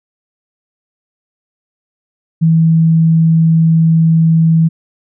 sine tone, 162.7 Hz, E3, 22 cents flat, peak -6 dBFS, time 2.41-4.69 s, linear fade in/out 20 ms, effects none

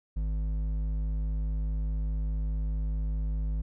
sine tone with hard clipping, 52.4 Hz, G#1, 16 cents sharp, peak -29 dBFS, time 0.16-3.62 s, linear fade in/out 10 ms, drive 7 dB, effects none

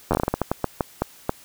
slowing click train, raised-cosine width 1 ms, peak -6 dBFS, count 15, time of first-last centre 0.11-1.294 s, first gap 10 ms, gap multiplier 1.29, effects white hiss -49 dBFS RMS until 1.44 s

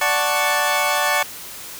20% pulse chord, D major seventh, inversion none, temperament equal, 587.3 / 740 / 880 / 1108.7 Hz, D5 / F#5 / A5 / C#6, 0 / 0 / 0 / 0 cents, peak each -18 dBFS, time 0.01-1.23 s, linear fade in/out 5 ms, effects white hiss -35 dBFS RMS until 1.79 s

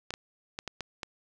clicks, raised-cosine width 0.2 ms, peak -18 dBFS, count 6, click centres 0.106 / 0.139 / 0.589 / 0.677 / 0.807 / 1.032 s, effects none

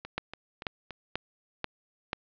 two click trains, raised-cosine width 0.3 ms, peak -14 / -24 dBFS, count 5 / 4, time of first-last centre 0.18-2.131 / 0.05-0.907 s, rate 2.05 / 3.5 Hz, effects resampled to 11025 Hz + 8-bit

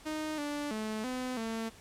sawtooth tone with pitch steps, 309.2 / 292 / 216.8 / 254 / 225.3 Hz, D#4 / D4 / A3 / B3 / A3, -11 / -10 / -25 / +49 / +41 cents, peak -30 dBFS, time 0.05-1.7 s, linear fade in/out 20 ms, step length 330 ms, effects pink hiss -55 dBFS RMS until 1.8 s + low-pass 11000 Hz 12 dB/octave

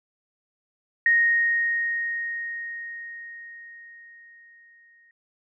sine tone with exponential decay, 1864.7 Hz, A#6, in tune, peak -15 dBFS, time 1.06-5.11 s, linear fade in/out 2 ms, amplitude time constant 880 ms, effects none

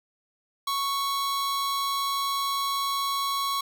45% pulse tone pair together, 1108.7 / 3990 Hz, C#6 / B7, 0 / +17 cents, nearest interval octave + minor seventh, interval 2217 cents, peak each -26 / -34 dBFS, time 0.67-3.61 s, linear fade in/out 5 ms, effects none

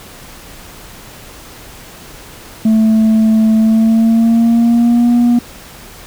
sine tone with pitch glide, 220 to 239.9 Hz, A3 to A#3, 0 to +50 cents, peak -4 dBFS, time 2.65-5.39 s, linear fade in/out 5 ms, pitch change +150 cents, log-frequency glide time 3.57-5.12 s, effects tanh soft clip ceiling -6 dBFS + pink hiss -35 dBFS RMS until 6.06 s

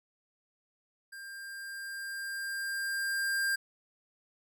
square tone with level ramp, 1596 Hz, G6, 31 cents sharp, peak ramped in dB -44 to -28 dBFS, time 1.12-3.56 s, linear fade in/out 10 ms, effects none

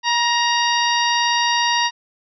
harmonic tone with a mistuned harmonic, 938 Hz, A#5, 11 cents sharp, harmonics 1 / 2 / 3 / 4 / 5 / 6, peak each -19 / -22 / -24 / -25 / -26 / -27 dBFS, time 0.03-1.91 s, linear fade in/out 50 ms, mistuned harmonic 1, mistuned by +31 cents, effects none

